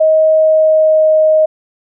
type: tone with pitch glide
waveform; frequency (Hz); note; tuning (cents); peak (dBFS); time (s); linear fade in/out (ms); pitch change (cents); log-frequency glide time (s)
sine; 630 to 624.9; D#5 to D#5; +21 to +7; -6; 0-1.46; 10; -14; 0.33-1.14
effects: none